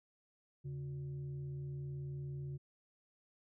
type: tone with frequency modulation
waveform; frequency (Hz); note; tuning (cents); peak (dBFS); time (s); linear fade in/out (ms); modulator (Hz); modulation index
sine; 139.5; C#3; +11; -40; 0.64-2.58; 20; 221; 0.37
effects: none